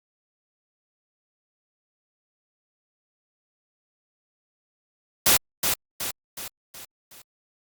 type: noise with echo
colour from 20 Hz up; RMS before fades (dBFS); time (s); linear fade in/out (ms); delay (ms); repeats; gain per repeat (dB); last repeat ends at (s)
white; -17; 5.26-5.37; 5; 370; 5; -6; 7.22
effects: Opus 48 kbps